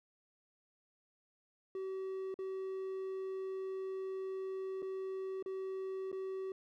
triangle tone with dropouts, 381.2 Hz, G4, 48 cents flat, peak -36 dBFS, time 1.75-6.52 s, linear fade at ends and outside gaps 2 ms, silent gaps 2.342-2.389 / 4.821-4.826 / 5.426-5.46 / 6.117-6.127 s, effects none

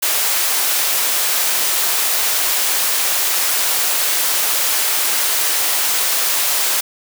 white high-pass noise, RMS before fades -17 dBFS, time 0.02-6.81 s, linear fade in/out 10 ms, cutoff 500 Hz, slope 12 dB/octave, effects none

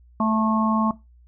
harmonic tone with a mistuned harmonic, 220 Hz, A3, in tune, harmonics 1 / 3 / 4 / 5, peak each -20 / -28 / -28 / -25 dBFS, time 0.2-0.91 s, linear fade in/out 2 ms, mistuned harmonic 5, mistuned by -20 cents, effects noise-tail reverb RT60 0.2 s tail -17 dB re dry + added 60 Hz sine -49 dBFS peak until 1.27 s

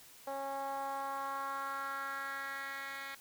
10% pulse tone with band-pass filter sweep, 274.1 Hz, C#4, 19 cents flat, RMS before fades -40 dBFS, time 0.27-3.15 s, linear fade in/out 5 ms, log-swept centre 660 to 2400 Hz, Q 2.6, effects white hiss -57 dBFS RMS until 3.2 s

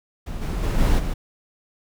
brown noise with level steps, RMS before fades -30 / -25 / -21 / -17 / -25 dBFS, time 0.26-1.14 s, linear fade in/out 10 ms, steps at 0.41 / 0.62 / 0.78 / 0.98 s, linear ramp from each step 20 ms, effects none

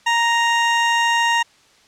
20% pulse tone, 933 Hz, A#5, 1 cent sharp, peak -10 dBFS, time 0.06-1.43 s, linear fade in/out 10 ms, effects white hiss -53 dBFS RMS until 1.87 s + low-pass 6000 Hz 12 dB/octave

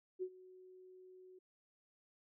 sine tone with ADSR envelope, 370 Hz, F#4, in tune, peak -36 dBFS, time 0.19-1.39 s, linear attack 33 ms, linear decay 66 ms, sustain -20 dB, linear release 8 ms, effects none

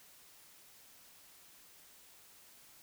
silence, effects white hiss -60 dBFS RMS until 2.82 s

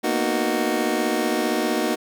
25% pulse chord, B major seventh, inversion third, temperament just, 231.5 / 246.9 / 308.7 / 370.4 Hz, A#3 / B3 / D#4 / F#4, -12 / 0 / -14 / +2 cents, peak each -23 / -25 / -21 / -22 dBFS, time 0.03-1.96 s, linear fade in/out 20 ms, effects none

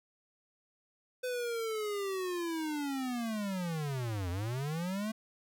square linear two-way sweep, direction down then up, 507 to 85 to 222.9 Hz, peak -34 dBFS, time 1.23-5.12 s, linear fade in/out 10 ms, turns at 4.3 s, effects none

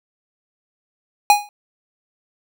square tone with exponential decay, 825 Hz, G#5, 12 cents flat, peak -6 dBFS, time 1.3-1.49 s, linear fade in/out 1 ms, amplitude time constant 41 ms, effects none

